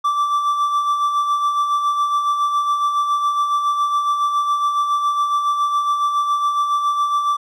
triangle tone with tremolo, 1167 Hz, D6, 11 cents flat, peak -12 dBFS, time 0.04-7.37 s, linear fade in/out 10 ms, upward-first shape sine, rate 7.2 Hz, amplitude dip 45%, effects none

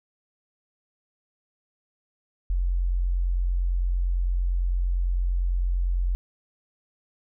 sine tone, 44.43 Hz, F1, 31 cents sharp, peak -21 dBFS, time 2.5-6.15 s, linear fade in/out 0 ms, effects none

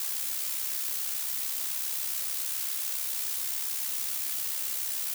blue noise with amplitude modulation, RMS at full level -30 dBFS, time 0-5.14 s, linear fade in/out 2 ms, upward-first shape sine, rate 67.1 Hz, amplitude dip 45%, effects none

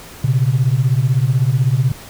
sine beating tone pair, 121 / 137 Hz, B2 / C#3, -35 / -20 cents, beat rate 16 Hz, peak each -14 dBFS, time 0.24-1.92 s, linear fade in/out 5 ms, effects tanh soft clip ceiling -5 dBFS + pink hiss -37 dBFS RMS until 2.09 s

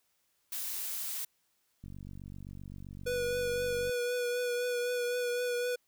blue noise, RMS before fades -37 dBFS, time 0.52-1.25 s, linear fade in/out 5 ms
click train, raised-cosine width 5 ms, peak -34 dBFS, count 99, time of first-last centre 1.84-3.895 s, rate 47.7 Hz
square tone with vibrato, 488.7 Hz, B4, 18 cents flat, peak -31 dBFS, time 3.06-5.76 s, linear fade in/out 10 ms, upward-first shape triangle, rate 3.9 Hz, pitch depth 24 cents each way
effects white hiss -75 dBFS RMS until 5.87 s

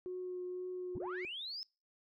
sine tone with vibrato, 363.6 Hz, F#4, 30 cents flat, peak -38 dBFS, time 0.06-1.25 s, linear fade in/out 0 ms, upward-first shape triangle, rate 2 Hz, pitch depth 14 cents each way
sine linear sweep, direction up, 36.71 to 5274 Hz, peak -40 dBFS, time 0.95-1.63 s, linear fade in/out 0 ms
effects noise-tail reverb RT60 0.3 s tail -25 dB re dry + tanh soft clip ceiling -33 dBFS

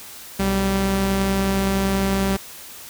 sawtooth tone pair together, 61.2 / 194.51 Hz, B1 / G3, -15 / -13 cents, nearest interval octave + minor sixth, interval 2002 cents, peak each -22 / -15 dBFS, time 0.39-2.37 s, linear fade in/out 10 ms, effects white hiss -39 dBFS RMS until 2.89 s

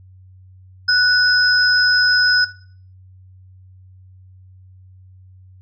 sine tone pair together, 1480 / 5086 Hz, F#6 / D#8, 0 / +37 cents, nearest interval octave + major sixth, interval 2137 cents, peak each -14 dBFS, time 0.88-2.45 s, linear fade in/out 10 ms, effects noise-tail reverb RT60 0.5 s tail -17 dB re dry + added 93 Hz sine -42 dBFS peak until 5.61 s

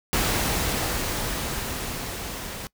pink noise with level ramp, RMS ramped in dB -23 to -35 dBFS, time 0.13-2.67 s, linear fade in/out 0 ms, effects noise-tail reverb RT60 0.1 s tail -22 dB re dry

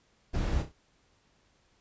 brown noise with echo, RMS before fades -29 dBFS, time 0.33-0.63 s, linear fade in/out 20 ms, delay 32 ms, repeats 3, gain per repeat -8 dB, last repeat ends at 0.726 s, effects pink hiss -68 dBFS RMS until 1.8 s + resampled to 16000 Hz

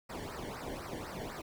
brown noise with flanger, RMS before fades -42 dBFS, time 0.09-1.42 s, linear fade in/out 10 ms, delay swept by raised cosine 0.29 to 0.81 ms, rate 4 Hz, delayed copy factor -0.95, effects none

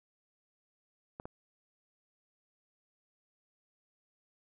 clicks, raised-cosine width 1 ms, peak -28 dBFS, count 2, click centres 1.199 / 1.255 s, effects none

